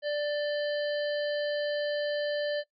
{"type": "harmonic tone with a mistuned harmonic", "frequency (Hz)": 588, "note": "D5", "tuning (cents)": 2, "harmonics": [1, 3, 5, 7, 8], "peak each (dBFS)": [-28, -38, -42, -45, -46], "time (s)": [0.02, 2.64], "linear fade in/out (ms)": 50, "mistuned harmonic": 5, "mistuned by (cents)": 73, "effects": ["noise-tail reverb RT60 0.1 s tail -18 dB re dry"]}